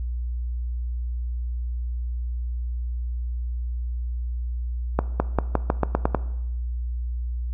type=accelerating click train; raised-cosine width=1 ms; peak=-5 dBFS; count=9; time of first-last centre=4.99-6.148 s; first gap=210 ms; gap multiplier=0.89; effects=noise-tail reverb RT60 0.9 s tail -17 dB re dry + added 60 Hz sine -25 dBFS peak until 7.53 s